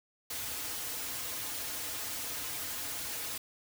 white noise with comb filter, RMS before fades -38 dBFS, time 0.3-3.38 s, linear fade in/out 5 ms, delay 5.2 ms, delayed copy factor -0.9, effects none

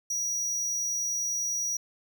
square tone, 5790 Hz, F#8, 38 cents flat, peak -28 dBFS, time 0.1-1.77 s, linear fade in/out 5 ms, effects none

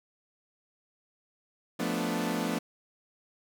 sawtooth chord, B half-diminished seventh, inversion second, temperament equal, 174.61 / 220 / 246.9 / 293.7 Hz, F3 / A3 / B3 / D4, 0 / 0 / 0 / 0 cents, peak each -31 / -30 / -30 / -31 dBFS, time 1.79-2.59 s, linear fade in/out 10 ms, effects none

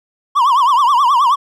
triangle tone with vibrato, 1046.5 Hz, C6, in tune, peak -7 dBFS, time 0.35-1.36 s, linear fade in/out 20 ms, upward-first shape triangle, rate 9.4 Hz, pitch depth 230 cents each way, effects none

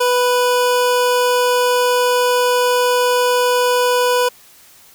25% pulse tone, 493.9 Hz, B4, in tune, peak -9 dBFS, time 0-4.29 s, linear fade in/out 10 ms, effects white hiss -46 dBFS RMS until 4.94 s

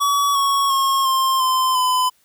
square tone with pitch steps, 1135 / 1109.1 / 1083.7 / 1059 / 1034.8 / 1011.2 Hz, C#6 / C#6 / C#6 / C6 / C6 / B5, +41 / +1 / -40 / +21 / -19 / +41 cents, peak -16 dBFS, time 0-2.1 s, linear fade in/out 20 ms, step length 350 ms, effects white hiss -60 dBFS RMS until 2.24 s

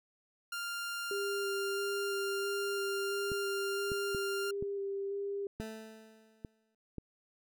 sawtooth tone, 1396.9 Hz, F6, in tune, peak -33 dBFS, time 0.52-4.51 s, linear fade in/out 5 ms
sine tone with vibrato, 397.7 Hz, G4, 25 cents sharp, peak -34 dBFS, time 1.11-5.47 s, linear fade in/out 2 ms, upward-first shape square, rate 1.5 Hz, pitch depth 11 cents each way
clicks, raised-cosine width 3 ms, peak -27 dBFS, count 7, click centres 3.318 / 3.918 / 4.148 / 4.625 / 5.6 / 6.448 / 6.983 s
20% pulse tone with exponential decay, 220 Hz, A3, in tune, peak -34 dBFS, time 5.6-6.75 s, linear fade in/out 2 ms, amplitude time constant 250 ms
effects none

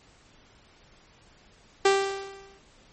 sawtooth tone with exponential decay, 392 Hz, G4, in tune, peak -12 dBFS, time 1.85-2.59 s, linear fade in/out 5 ms, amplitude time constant 160 ms, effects pink hiss -57 dBFS RMS until 2.92 s + MP3 32 kbps

